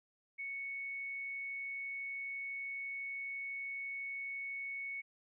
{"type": "tone", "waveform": "sine", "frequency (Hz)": 2217, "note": "C#7", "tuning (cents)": 0, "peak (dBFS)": -39, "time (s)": [0.38, 5.02], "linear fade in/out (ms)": 20, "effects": []}